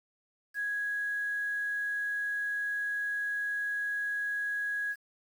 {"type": "tone with quantisation", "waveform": "sine", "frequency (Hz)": 1661.2, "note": "G#6", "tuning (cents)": 0, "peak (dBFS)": -30, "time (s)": [0.54, 4.96], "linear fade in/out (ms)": 50, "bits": 9, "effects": []}